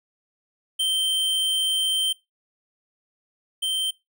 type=tone pair in turn; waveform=square; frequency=3122 / 3122 Hz; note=G7 / G7; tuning=-8 / -8 cents; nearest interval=unison; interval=0 cents; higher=neither; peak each=-21 / -23 dBFS; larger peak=first; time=0.79-2.13 / 3.62-3.91 s; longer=first; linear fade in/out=10 ms; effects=noise-tail reverb RT60 0.2 s tail -23 dB re dry